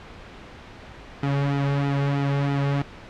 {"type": "tone with flanger", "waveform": "sawtooth", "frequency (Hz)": 140.5, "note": "C#3", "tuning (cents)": 24, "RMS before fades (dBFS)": -23, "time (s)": [1.23, 2.82], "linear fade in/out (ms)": 0, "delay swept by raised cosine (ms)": [1.8, 3.1], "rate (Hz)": 3.1, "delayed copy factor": -0.7, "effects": ["pink hiss -42 dBFS RMS until 3.09 s", "low-pass 3000 Hz 12 dB/octave"]}